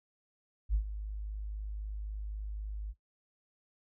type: tone with ADSR envelope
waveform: sine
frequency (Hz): 51.91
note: G#1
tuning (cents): 0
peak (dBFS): -23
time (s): 0.69-2.94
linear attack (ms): 53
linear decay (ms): 88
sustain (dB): -13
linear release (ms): 41
effects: noise-tail reverb RT60 0.1 s tail -17 dB re dry + tanh soft clip ceiling -21 dBFS